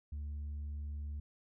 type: tone with tanh clipping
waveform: sine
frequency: 73.4 Hz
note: D2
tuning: in tune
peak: -39 dBFS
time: 0.12-1.2 s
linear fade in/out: 5 ms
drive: 2 dB
effects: none